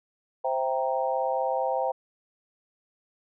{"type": "chord", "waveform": "sine", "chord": "C dominant seventh", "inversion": "none", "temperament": "equal", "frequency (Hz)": [523.3, 659.3, 784, 932.3], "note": ["C5", "E5", "G5", "Bb5"], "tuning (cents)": [0, 0, 0, 0], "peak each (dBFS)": [-28, -31, -29, -32], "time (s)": [0.44, 1.92], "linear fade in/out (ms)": 10, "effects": []}